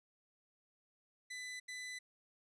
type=tone bursts at uneven times; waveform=sawtooth; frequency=2000 Hz; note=B6; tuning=21 cents sharp; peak=-40 dBFS; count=2; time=1.3-1.6 / 1.68-1.99 s; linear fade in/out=10 ms; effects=resampled to 22050 Hz